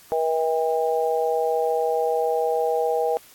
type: harmonic tone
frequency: 160.4 Hz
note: E3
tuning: 47 cents flat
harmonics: 3 / 4 / 5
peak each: -22 / -26 / -25 dBFS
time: 0.12-3.17 s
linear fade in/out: 0 ms
effects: white hiss -50 dBFS RMS until 3.34 s + AAC 64 kbps